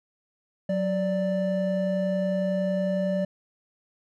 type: tone pair together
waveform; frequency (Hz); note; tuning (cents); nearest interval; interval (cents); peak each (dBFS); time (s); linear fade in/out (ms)
triangle; 185.46 / 587.3; F#3 / D5; +4 / 0; octave + minor sixth; 1996; -24; 0.69-3.25; 5
effects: none